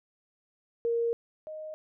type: tone pair in turn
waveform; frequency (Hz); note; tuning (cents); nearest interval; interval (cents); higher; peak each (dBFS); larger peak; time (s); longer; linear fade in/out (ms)
sine; 466.2 / 621.2; A#4 / D#5; 0 / -3; perfect fourth; 497; second; -25 / -37; first; 0.85-1.13 / 1.47-1.74; first; 0
effects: none